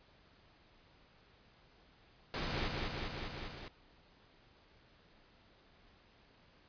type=noise with echo; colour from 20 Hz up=pink; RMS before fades=-38 dBFS; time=2.34-2.68 s; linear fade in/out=0 ms; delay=200 ms; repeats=5; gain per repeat=-2 dB; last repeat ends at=3.68 s; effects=pink hiss -65 dBFS RMS until 6.68 s + resampled to 11025 Hz